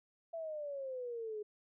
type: exponential sweep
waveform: sine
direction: down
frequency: 671 to 415.3 Hz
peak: -39 dBFS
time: 0.33-1.43 s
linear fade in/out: 10 ms
effects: none